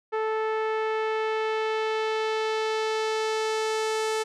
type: tone with low-pass filter sweep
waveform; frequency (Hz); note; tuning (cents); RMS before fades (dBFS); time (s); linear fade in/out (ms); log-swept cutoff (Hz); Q
sawtooth; 438; A4; -8; -27; 0.12-4.24; 20; 1600 to 8400; 1
effects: none